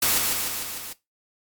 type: noise with echo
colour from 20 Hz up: white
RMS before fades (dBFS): -21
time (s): 0.02-0.18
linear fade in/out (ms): 5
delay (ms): 150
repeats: 5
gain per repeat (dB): -3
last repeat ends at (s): 0.93
effects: noise-tail reverb RT60 0.2 s tail -18 dB re dry + MP3 96 kbps